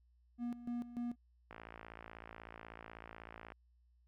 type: tone with tremolo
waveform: triangle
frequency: 239.9 Hz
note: A#3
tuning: 50 cents sharp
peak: -35 dBFS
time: 0.38-1.16 s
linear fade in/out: 50 ms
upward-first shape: square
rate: 3.4 Hz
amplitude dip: 75%
type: click train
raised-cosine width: 0.5 ms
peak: -34 dBFS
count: 114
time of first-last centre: 1.51-3.521 s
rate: 56.2 Hz
effects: added 60 Hz sine -67 dBFS peak until 4.07 s